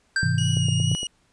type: tone with exponential decay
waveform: square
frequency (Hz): 1573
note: G6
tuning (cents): +6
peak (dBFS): -19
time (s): 0.16-0.67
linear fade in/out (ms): 2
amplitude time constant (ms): 110
type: chord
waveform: sine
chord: Ab augmented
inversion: none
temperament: just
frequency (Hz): 103.83 / 129.78 / 162.23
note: Ab2 / C3 / E3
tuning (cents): 0 / -14 / -27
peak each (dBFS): -24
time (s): 0.23-0.95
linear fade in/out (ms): 0
type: tone with vibrato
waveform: sawtooth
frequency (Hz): 2889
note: F#7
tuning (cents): -42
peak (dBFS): -24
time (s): 0.38-1.07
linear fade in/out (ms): 2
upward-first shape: sine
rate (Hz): 2.2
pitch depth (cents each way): 19
type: click train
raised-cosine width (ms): 2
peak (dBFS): -22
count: 5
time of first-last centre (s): 0.57-1.031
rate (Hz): 8.68
effects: pink hiss -64 dBFS RMS until 1.32 s + resampled to 22050 Hz